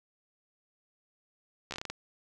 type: slowing click train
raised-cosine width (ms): 0.2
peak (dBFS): -20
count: 8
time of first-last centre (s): 1.71-1.9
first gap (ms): 13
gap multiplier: 1.24
effects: none